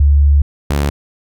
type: tone pair in turn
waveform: sine / sawtooth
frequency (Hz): 71.7 / 71.7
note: D2 / D2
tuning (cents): -41 / -41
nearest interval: unison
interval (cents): 0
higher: neither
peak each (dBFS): -6 / -9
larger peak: first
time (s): 0-0.42 / 0.7-0.9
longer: first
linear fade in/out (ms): 5
effects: none